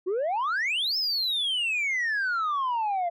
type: exponential two-way sweep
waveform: sine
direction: up then down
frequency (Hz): 348.1 to 5310 to 673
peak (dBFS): -22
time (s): 0.06-3.1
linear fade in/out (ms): 20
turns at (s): 0.97
effects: tanh soft clip ceiling -23 dBFS